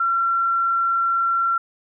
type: tone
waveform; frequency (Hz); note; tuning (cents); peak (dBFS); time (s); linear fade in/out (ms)
sine; 1362; F6; -44; -17; 0-1.58; 5
effects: none